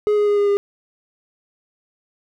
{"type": "tone with pitch steps", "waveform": "triangle", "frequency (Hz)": [419.1, 415.2, 411.4, 407.6, 403.9], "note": ["G#4", "G#4", "G#4", "G#4", "G#4"], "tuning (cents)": [16, 0, -16, -32, -48], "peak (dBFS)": -12, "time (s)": [0.07, 0.57], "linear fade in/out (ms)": 0, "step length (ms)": 100, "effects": []}